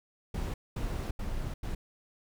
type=noise bursts at uneven times; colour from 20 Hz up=brown; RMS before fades=-34 dBFS; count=4; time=0.34-0.54 / 0.76-1.11 / 1.19-1.54 / 1.63-1.75 s; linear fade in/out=5 ms; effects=none